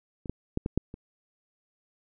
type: clicks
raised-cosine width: 3 ms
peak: -27 / -17 / -14 / -16 / -11 / -27 dBFS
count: 6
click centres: 0.258 / 0.296 / 0.574 / 0.661 / 0.776 / 0.941 s
effects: none